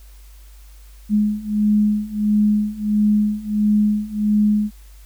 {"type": "beating tone pair", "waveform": "sine", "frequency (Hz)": [209.1, 210.6], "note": ["G#3", "G#3"], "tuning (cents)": [12, 24], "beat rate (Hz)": 1.5, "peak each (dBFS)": [-19, -17], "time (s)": [1.09, 4.71], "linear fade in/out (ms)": 50, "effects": ["added 50 Hz sine -40 dBFS peak until 5.05 s", "white hiss -53 dBFS RMS until 5.05 s"]}